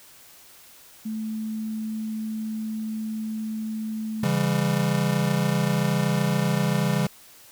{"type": "tone", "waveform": "sine", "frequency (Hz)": 218.5, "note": "A3", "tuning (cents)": -12, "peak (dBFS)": -27, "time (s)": [1.05, 4.25], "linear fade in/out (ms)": 10}
{"type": "chord", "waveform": "square", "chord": "C# diminished", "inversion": "none", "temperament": "just", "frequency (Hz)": [138.59, 166.31, 199.57], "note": ["C#3", "E3", "G3"], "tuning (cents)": [0, 16, 31], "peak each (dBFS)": -26, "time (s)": [4.23, 7.07], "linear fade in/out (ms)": 5}
{"effects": ["white hiss -50 dBFS RMS until 7.51 s"]}